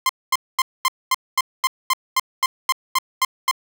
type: tone bursts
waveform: sawtooth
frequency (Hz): 1046.5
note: C6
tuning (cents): 0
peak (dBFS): -11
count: 14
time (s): 0.06-3.512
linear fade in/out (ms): 2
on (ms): 33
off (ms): 230
effects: none